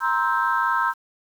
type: chord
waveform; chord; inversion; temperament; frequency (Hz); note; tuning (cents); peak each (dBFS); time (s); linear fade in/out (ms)
sine; C dominant seventh; third; just; 941.9 / 1046.5 / 1308.1 / 1569.8; Bb5 / C6 / E6 / G6; +18 / 0 / -14 / +2; -24; 0-0.94; 50
effects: tanh soft clip ceiling -9 dBFS + 8-bit